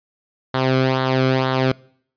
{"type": "tone with flanger", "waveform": "sawtooth", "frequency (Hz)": 130.81, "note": "C3", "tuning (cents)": 0, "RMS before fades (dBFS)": -18, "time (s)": [0.54, 1.72], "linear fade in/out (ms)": 5, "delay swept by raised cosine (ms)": [0.39, 1.11], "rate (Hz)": 2.1, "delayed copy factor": -0.65, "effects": ["noise-tail reverb RT60 0.6 s tail -24 dB re dry", "resampled to 11025 Hz"]}